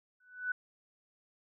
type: tone with exponential growth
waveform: sine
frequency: 1491 Hz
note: F#6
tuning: 13 cents sharp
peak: -28 dBFS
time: 0.2-0.52 s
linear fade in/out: 5 ms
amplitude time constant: 68 ms
effects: none